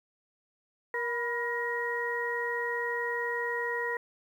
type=harmonic tone with a mistuned harmonic; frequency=472.2 Hz; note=A#4; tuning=22 cents sharp; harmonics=1 / 2 / 3 / 4; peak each=-34 / -36 / -44 / -32 dBFS; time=0.94-3.97 s; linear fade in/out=2 ms; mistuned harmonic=2; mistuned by=+69 cents; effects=10-bit